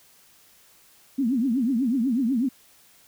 sine tone with vibrato, 248.2 Hz, B3, 9 cents sharp, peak -20 dBFS, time 1.18-2.49 s, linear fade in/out 10 ms, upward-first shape triangle, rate 8.1 Hz, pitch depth 260 cents each way, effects white hiss -56 dBFS RMS until 3.07 s

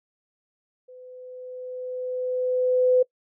sine tone with level ramp, 505 Hz, B4, 39 cents sharp, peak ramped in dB -43 to -14 dBFS, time 0.88-3.03 s, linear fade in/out 10 ms, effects noise-tail reverb RT60 0.1 s tail -24 dB re dry

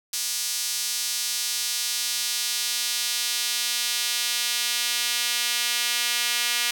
sawtooth tone with high-pass filter sweep, 240 Hz, B3, 49 cents flat, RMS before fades -26 dBFS, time 0.13-6.71 s, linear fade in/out 5 ms, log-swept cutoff 5300 to 2700 Hz, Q 1.1, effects none

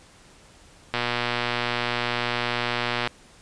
click train, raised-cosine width 0.3 ms, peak -8 dBFS, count 257, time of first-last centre 0.94-3.073 s, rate 120 Hz, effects pink hiss -52 dBFS RMS until 3.41 s + resampled to 22050 Hz

